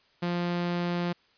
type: tone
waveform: sawtooth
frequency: 174.61 Hz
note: F3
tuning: in tune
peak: -23 dBFS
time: 0.22-1.13 s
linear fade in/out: 10 ms
effects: white hiss -64 dBFS RMS until 1.37 s + resampled to 11025 Hz